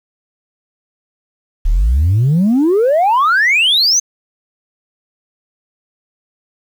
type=exponential sweep; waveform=sine; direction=up; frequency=34.23 to 6390 Hz; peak=-7 dBFS; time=1.65-4 s; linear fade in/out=10 ms; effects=tanh soft clip ceiling -7 dBFS + 7-bit